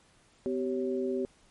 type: tone cluster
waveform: sine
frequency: 253 / 386.1 / 551 Hz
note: B3 / G4 / C#5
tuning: +42 / -26 / -11 cents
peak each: -33 / -30 / -38 dBFS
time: 0.46-1.25 s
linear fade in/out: 0 ms
effects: pink hiss -63 dBFS RMS until 1.5 s + MP3 48 kbps